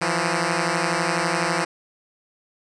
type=beating tone pair; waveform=5% pulse; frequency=164.4 / 176.4 Hz; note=E3 / F3; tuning=-4 / +18 cents; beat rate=12 Hz; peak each=-12 dBFS; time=0.01-1.65 s; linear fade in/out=10 ms; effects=resampled to 22050 Hz